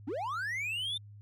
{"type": "linear sweep", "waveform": "triangle", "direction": "up", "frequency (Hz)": [232.9, 3630], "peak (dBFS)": -31, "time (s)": [0.07, 0.98], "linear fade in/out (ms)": 10, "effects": ["added 103 Hz sine -48 dBFS peak until 1.21 s"]}